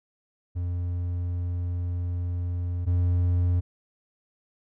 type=tone pair in turn; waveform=triangle; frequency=88 / 88.42 Hz; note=F2 / F2; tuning=+14 / +22 cents; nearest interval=unison; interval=8 cents; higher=second; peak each=-24 / -18 dBFS; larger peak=second; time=0.55-2.86 / 2.86-3.61 s; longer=first; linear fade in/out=20 ms; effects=none